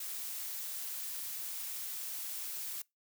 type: noise with amplitude modulation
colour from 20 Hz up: blue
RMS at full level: -39 dBFS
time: 0-2.82 s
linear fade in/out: 5 ms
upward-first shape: sine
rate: 238 Hz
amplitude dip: 35%
effects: noise-tail reverb RT60 0.2 s tail -24 dB re dry